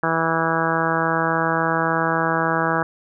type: harmonic tone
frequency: 163.6 Hz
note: E3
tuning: 13 cents flat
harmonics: 1 / 2 / 3 / 4 / 5 / 6 / 7 / 8 / 9 / 10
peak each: -27 / -27 / -27 / -27 / -27 / -27 / -27 / -27 / -27 / -27 dBFS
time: 0.03-2.83 s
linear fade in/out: 2 ms
effects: none